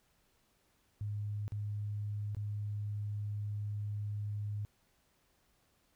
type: tone with dropouts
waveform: sine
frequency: 103.83 Hz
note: G#2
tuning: in tune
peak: -35 dBFS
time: 1.01-4.65 s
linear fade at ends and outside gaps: 0 ms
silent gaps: 1.48-1.521 / 2.348-2.368 s
effects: pink hiss -73 dBFS RMS until 5.95 s